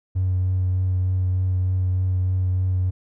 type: tone with vibrato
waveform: triangle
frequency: 92.5 Hz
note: F#2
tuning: in tune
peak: -15 dBFS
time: 0.15-2.91 s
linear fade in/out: 20 ms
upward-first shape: triangle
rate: 3.3 Hz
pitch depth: 16 cents each way
effects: tanh soft clip ceiling -15 dBFS